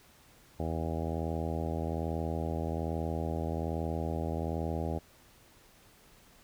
harmonic tone, 81.2 Hz, E2, 26 cents flat, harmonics 1 / 2 / 3 / 4 / 5 / 6 / 7 / 8 / 9 / 10, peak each -35 / -38 / -40 / -41 / -42 / -43 / -43 / -44 / -45 / -45 dBFS, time 0.59-4.99 s, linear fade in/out 10 ms, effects pink hiss -60 dBFS RMS until 6.43 s

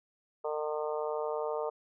harmonic tone, 151.9 Hz, D#3, 41 cents flat, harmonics 3 / 4 / 5 / 6 / 7 / 8, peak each -34 / -36 / -42 / -41 / -44 / -44 dBFS, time 0.44-1.7 s, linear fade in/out 10 ms, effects none

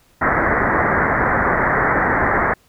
white low-pass noise, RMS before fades -17 dBFS, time 0.21-2.54 s, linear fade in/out 10 ms, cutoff 2000 Hz, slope 96 dB/octave, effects pink hiss -56 dBFS RMS until 2.68 s

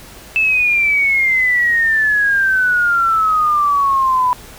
sine exponential sweep, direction down, 2637 to 987.8 Hz, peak -11 dBFS, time 0.36-4.33 s, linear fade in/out 0 ms, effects added 50 Hz sine -44 dBFS peak until 4.58 s + pink hiss -38 dBFS RMS until 4.58 s

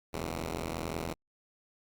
5% pulse tone pair together, 45.51 / 81.4 Hz, F#1 / E2, -28 / -21 cents, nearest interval minor seventh, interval 1007 cents, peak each -27 / -25 dBFS, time 0.13-1.14 s, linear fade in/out 10 ms, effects Opus 48 kbps

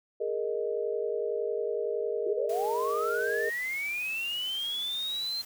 sine chord, Ab suspended second, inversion none, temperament equal, 415.3 / 466.2 / 622.3 Hz, Ab4 / Bb4 / Eb5, 0 / 0 / 0 cents, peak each -32 / -31 / -36 dBFS, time 0.2-3.5 s, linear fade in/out 10 ms
sine linear sweep, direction up, 354 to 4186 Hz, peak -30 dBFS, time 2.26-5.42 s, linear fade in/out 10 ms
white noise, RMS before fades -47 dBFS, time 2.49-5.45 s, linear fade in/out 5 ms
effects none

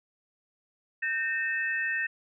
sine tone cluster, 1558 / 1830 / 2606 Hz, G6 / A#6 / E7, -11 / -32 / -20 cents, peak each -35 / -28 / -35 dBFS, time 1.02-2.07 s, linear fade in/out 10 ms, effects none

